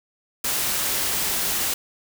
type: noise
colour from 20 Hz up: white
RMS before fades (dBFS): -24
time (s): 0.44-1.74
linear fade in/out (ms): 5
effects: none